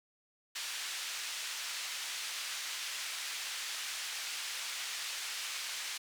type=band-pass noise; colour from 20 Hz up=pink; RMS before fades=-40 dBFS; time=0.55-5.98 s; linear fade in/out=10 ms; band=2100 to 7800 Hz; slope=12 dB/octave; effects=none